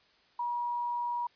sine tone, 960 Hz, B5, 49 cents flat, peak -30 dBFS, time 0.39-1.27 s, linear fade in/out 5 ms, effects white hiss -65 dBFS RMS until 1.35 s + resampled to 11025 Hz

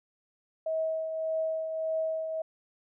sine tone with tremolo, 640 Hz, D#5, 49 cents sharp, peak -26 dBFS, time 0.66-2.42 s, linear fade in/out 5 ms, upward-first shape triangle, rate 1.7 Hz, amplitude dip 50%, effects none

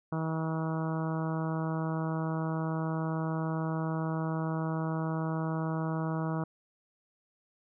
harmonic tone, 160.4 Hz, E3, 47 cents flat, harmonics 1 / 2 / 3 / 4 / 5 / 6 / 7 / 8 / 9, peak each -31 / -37 / -42 / -41 / -44 / -43 / -44 / -45 / -48 dBFS, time 0.12-6.44 s, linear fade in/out 5 ms, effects none

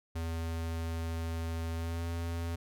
square tone with pitch glide, 82.41 to 84.19 Hz, E2 to E2, 0 to +37 cents, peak -34 dBFS, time 0.15-2.56 s, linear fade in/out 10 ms, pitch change +37 cents, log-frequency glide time 1.74-2.05 s, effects none

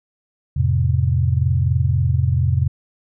sine chord, F major, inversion none, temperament equal with one note detuned, 86.75 / 110 / 130.81 Hz, F2 / A2 / C3, -11 / 0 / 0 cents, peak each -18 / -21 / -18 dBFS, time 0.56-2.68 s, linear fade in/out 10 ms, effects none

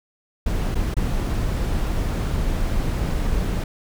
brown noise with dropouts, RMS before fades -22 dBFS, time 0.46-3.64 s, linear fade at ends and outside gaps 5 ms, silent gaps 0.747-0.753 / 0.942-0.966 s, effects none

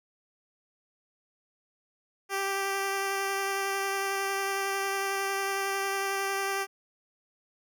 10% pulse tone with vibrato, 392 Hz, G4, in tune, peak -20 dBFS, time 2.29-6.67 s, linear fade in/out 50 ms, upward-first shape sine, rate 11 Hz, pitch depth 10 cents each way, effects none

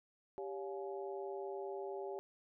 harmonic tone with a mistuned harmonic, 140.8 Hz, C#3, 27 cents sharp, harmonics 3 / 4 / 5 / 6, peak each -42 / -48 / -50 / -50 dBFS, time 0.38-2.19 s, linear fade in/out 0 ms, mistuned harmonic 3, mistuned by -120 cents, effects none

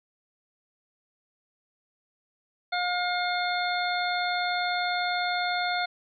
harmonic tone, 714 Hz, F5, 38 cents sharp, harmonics 1 / 2 / 3 / 5 / 6, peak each -28 / -31 / -33 / -35 / -36 dBFS, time 2.72-5.86 s, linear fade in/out 10 ms, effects none

